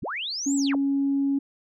sine linear two-way sweep, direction up then down, 30.87 to 7902 to 143.9 Hz, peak -28 dBFS, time 0.02-0.76 s, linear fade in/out 10 ms, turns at 0.56 s
sine tone, 277.2 Hz, C#4, in tune, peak -20 dBFS, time 0.46-1.39 s, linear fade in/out 10 ms
effects tanh soft clip ceiling -15 dBFS

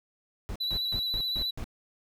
brown noise bursts, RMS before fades -35 dBFS, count 6, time 0.49-1.642 s, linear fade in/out 0 ms, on 67 ms, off 150 ms
triangle tone with vibrato, 3951 Hz, B7, in tune, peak -27 dBFS, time 0.6-1.51 s, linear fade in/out 10 ms, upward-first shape square, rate 14 Hz, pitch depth 18 cents each way
effects none

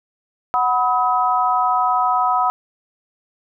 sine chord, B major, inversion second, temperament equal with one note detuned, 740 / 987.8 / 1272.1 Hz, F#5 / B5 / D#6, 0 / 0 / +38 cents, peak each -19 dBFS, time 0.54-2.5 s, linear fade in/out 0 ms, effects none

